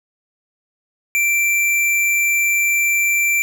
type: tone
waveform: square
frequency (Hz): 2349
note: D7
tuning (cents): 0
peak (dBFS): -15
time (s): 1.15-3.42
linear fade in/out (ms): 0
effects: none